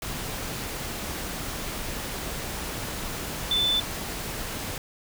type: tone in noise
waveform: sine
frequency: 3517 Hz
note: A7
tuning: 1 cent flat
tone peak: -21 dBFS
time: 3.51-3.8 s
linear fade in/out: 2 ms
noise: pink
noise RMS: -33 dBFS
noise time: 0.02-4.78 s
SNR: +9 dB
effects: none